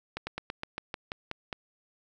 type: slowing click train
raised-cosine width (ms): 0.3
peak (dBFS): -18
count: 10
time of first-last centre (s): 0.17-1.528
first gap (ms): 100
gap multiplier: 1.1
effects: none